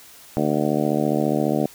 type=harmonic tone; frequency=74.7 Hz; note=D2; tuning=30 cents sharp; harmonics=2 / 3 / 4 / 5 / 6 / 7 / 8 / 9 / 10; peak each=-27 / -24 / -24 / -28 / -28 / -31 / -27 / -31 / -31 dBFS; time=0.37-1.66 s; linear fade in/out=0 ms; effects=white hiss -46 dBFS RMS until 1.74 s